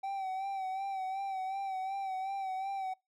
triangle tone with vibrato, 770 Hz, G5, 31 cents flat, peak -32 dBFS, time 0.03-2.94 s, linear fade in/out 10 ms, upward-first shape sine, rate 2.7 Hz, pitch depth 43 cents each way, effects noise-tail reverb RT60 0.2 s tail -25 dB re dry

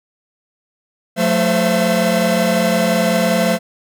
45% pulse tone cluster, 180.5 / 220 / 516 / 672 Hz, F#3 / A3 / C5 / E5, -43 / 0 / -24 / +33 cents, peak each -19 dBFS, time 1.16-3.59 s, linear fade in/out 50 ms, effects none

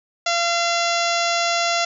harmonic tone, 685 Hz, F5, 34 cents flat, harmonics 1 / 2 / 3 / 4 / 5 / 6 / 7 / 8 / 9 / 10, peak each -22 / -25 / -27 / -28 / -29 / -30 / -30 / -31 / -32 / -32 dBFS, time 0.26-1.85 s, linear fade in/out 5 ms, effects none

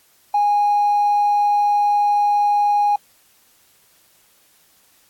sine tone with hard clipping, 824 Hz, G#5, 14 cents flat, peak -14 dBFS, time 0.34-2.96 s, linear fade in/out 5 ms, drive 1 dB, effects white hiss -56 dBFS RMS until 5.09 s + AAC 64 kbps

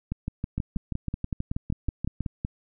two click trains, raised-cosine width 5 ms, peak -16 / -16 dBFS, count 14 / 11, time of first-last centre 0.12-2.207 / 0.58-2.449 s, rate 6.23 / 5.35 Hz, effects none

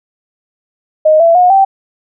sine tone with pitch steps, 621 / 669.4 / 721.6 / 777.9 Hz, D#5 / E5 / F#5 / G5, -3 / +26 / -44 / -14 cents, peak -4 dBFS, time 1.05-1.65 s, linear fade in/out 10 ms, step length 150 ms, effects none

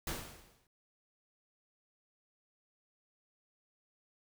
pink noise with exponential decay, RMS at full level -36 dBFS, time 0.07-0.67 s, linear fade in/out 2 ms, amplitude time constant 130 ms, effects none

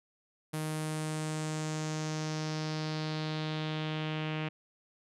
sawtooth tone with low-pass filter sweep, 155.4 Hz, D#3, 2 cents flat, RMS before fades -35 dBFS, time 0.53-4.49 s, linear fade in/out 10 ms, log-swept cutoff 11000 to 2700 Hz, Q 2.9, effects none

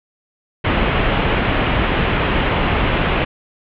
pink low-pass noise, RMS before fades -17 dBFS, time 0.64-3.25 s, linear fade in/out 10 ms, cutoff 3200 Hz, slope 48 dB/octave, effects none

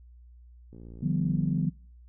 click train, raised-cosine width 3 ms, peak -34 dBFS, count 54, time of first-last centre 0.73-1.649 s, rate 57.7 Hz
sine chord, G dominant seventh, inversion second, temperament equal with one note detuned, 150.44 / 174.61 / 196 / 246.9 Hz, D3 / F3 / G3 / B3, +42 / 0 / 0 / 0 cents, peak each -28 / -28 / -33 / -33 dBFS, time 1.02-1.7 s, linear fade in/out 10 ms
effects noise-tail reverb RT60 0.5 s tail -26 dB re dry + added 60 Hz sine -49 dBFS peak until 2.08 s

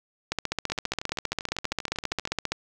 two click trains, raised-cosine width 0.2 ms, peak -9 / -17 dBFS, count 34 / 21, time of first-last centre 0.32-2.52 / 0.7-2.275 s, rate 15 / 12.7 Hz, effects none

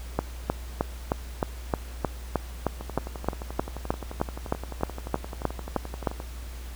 two click trains, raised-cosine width 1 ms, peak -9 / -21 dBFS, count 20 / 40, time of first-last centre 0.19-6.072 / 2.81-6.201 s, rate 3.23 / 11.5 Hz, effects added 60 Hz sine -36 dBFS peak until 6.75 s + pink hiss -47 dBFS RMS until 6.75 s

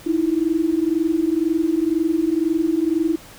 sine tone pair together, 311.5 / 333.5 Hz, D#4 / E4, +2 / +20 cents, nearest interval minor second, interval 118 cents, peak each -20 / -19 dBFS, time 0.06-3.16 s, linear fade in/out 10 ms, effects pink hiss -43 dBFS RMS until 3.38 s

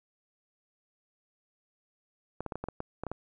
clicks, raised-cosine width 1 ms, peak -21 dBFS, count 10, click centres 2.406 / 2.463 / 2.522 / 2.556 / 2.64 / 2.686 / 2.804 / 3.036 / 3.067 / 3.116 s, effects none

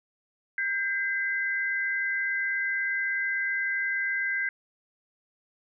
sine tone pair together, 1587.6 / 2036 Hz, G6 / C7, +22 / -48 cents, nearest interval major third, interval 430 cents, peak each -28 / -29 dBFS, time 0.58-4.49 s, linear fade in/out 2 ms, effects none

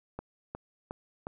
click train, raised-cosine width 1 ms, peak -23 dBFS, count 4, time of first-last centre 0.19-1.269 s, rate 2.78 Hz, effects none

